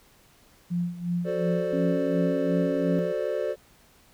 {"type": "tone with tremolo", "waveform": "sine", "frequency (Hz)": 174.61, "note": "F3", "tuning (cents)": 0, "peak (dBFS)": -23, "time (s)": [0.7, 3.13], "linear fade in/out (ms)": 20, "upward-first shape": "sine", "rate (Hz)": 2.8, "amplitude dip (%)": 80}
{"type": "chord", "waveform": "triangle", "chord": "D dominant seventh", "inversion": "first", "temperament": "equal", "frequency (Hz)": [370, 440, 523.3, 587.3], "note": ["F#4", "A4", "C5", "D5"], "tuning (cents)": [0, 0, 0, 0], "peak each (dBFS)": [-31, -29, -29, -28], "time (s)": [1.24, 3.56], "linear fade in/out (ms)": 50}
{"type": "tone with vibrato", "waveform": "sine", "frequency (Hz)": 275.3, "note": "C#4", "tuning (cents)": -12, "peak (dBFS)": -27, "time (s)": [1.73, 2.99], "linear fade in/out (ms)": 0, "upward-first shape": "triangle", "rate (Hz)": 1.3, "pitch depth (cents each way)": 9}
{"effects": ["pink hiss -58 dBFS RMS until 4.13 s"]}